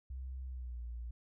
sine tone with pitch glide, 64.7 to 58.99 Hz, C2 to A#1, -19 to +21 cents, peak -40 dBFS, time 0.1-1.11 s, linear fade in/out 5 ms, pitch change -160 cents, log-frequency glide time 0.46-0.82 s, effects none

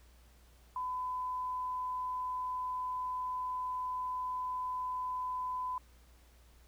sine tone, 1007 Hz, B5, 33 cents sharp, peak -34 dBFS, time 0.76-5.78 s, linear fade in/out 2 ms, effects added 60 Hz sine -59 dBFS peak until 6.67 s + pink hiss -66 dBFS RMS until 6.67 s

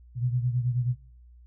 sine beating tone pair, 121.7 / 131.1 Hz, B2 / C3, -25 / +4 cents, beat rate 9.4 Hz, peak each -25 / -30 dBFS, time 0.15-0.96 s, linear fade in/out 50 ms, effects noise-tail reverb RT60 0.5 s tail -20 dB re dry + added 60 Hz sine -49 dBFS peak until 1.46 s

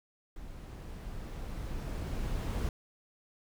brown noise with level ramp, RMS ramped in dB -46 to -32 dBFS, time 0.36-2.69 s, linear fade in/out 2 ms, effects none

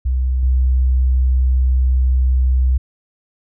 sine tone with level steps, 63.9 Hz, C2, 40 cents flat, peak -14 / -11 dBFS, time 0.05-2.78 s, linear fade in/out 10 ms, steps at 0.43 s, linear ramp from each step 2 ms, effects none

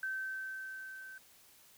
sine tone with level ramp, 1545 Hz, G6, 26 cents flat, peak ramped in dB -34 to -47 dBFS, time 0.03-1.18 s, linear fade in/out 2 ms, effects white hiss -62 dBFS RMS until 1.77 s

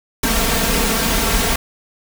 pink noise with comb filter, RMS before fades -17 dBFS, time 0.23-1.56 s, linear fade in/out 5 ms, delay 4.4 ms, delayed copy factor +1, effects none

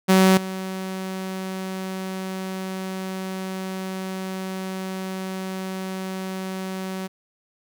sawtooth tone with level steps, 188.8 Hz, F#3, 35 cents sharp, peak -9 / -24 dBFS, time 0.08-7.08 s, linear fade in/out 20 ms, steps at 0.37 s, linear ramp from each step 5 ms, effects none

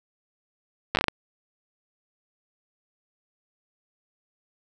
slowing click train, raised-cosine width 0.3 ms, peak -5 dBFS, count 7, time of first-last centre 0.95-1.083 s, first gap 9 ms, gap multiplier 1.36, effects none

